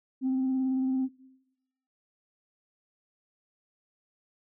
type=tone with vibrato; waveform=sine; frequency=261.6 Hz; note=C4; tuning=in tune; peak=-23 dBFS; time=0.21-1.09 s; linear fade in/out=50 ms; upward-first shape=square; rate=18 Hz; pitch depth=14 cents each way; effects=noise-tail reverb RT60 0.9 s tail -20 dB re dry + tanh soft clip ceiling -22 dBFS